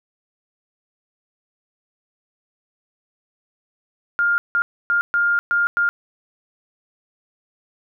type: tone bursts at uneven times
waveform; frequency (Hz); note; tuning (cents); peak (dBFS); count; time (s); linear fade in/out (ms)
sine; 1407; F6; +12; -15; 6; 4.19-4.38 / 4.55-4.62 / 4.9-5.01 / 5.14-5.39 / 5.51-5.67 / 5.77-5.89; 0
effects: none